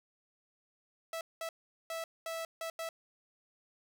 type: tone bursts at uneven times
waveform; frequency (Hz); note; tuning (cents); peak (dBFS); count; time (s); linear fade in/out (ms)
sawtooth; 656; E5; -9; -33; 6; 1.13-1.21 / 1.41-1.49 / 1.9-2.04 / 2.26-2.45 / 2.61-2.7 / 2.79-2.89; 2
effects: none